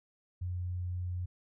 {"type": "tone", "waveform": "sine", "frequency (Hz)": 89.6, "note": "F2", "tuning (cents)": 45, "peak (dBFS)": -33, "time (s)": [0.41, 1.26], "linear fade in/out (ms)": 10, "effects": []}